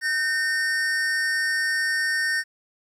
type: tone pair together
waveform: square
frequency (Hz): 1537 / 1827.8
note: G6 / A#6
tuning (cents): -35 / -35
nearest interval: minor third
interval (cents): 300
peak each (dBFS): -29 / -23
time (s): 0.01-2.44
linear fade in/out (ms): 50
effects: low-pass 9000 Hz 12 dB/octave + 10-bit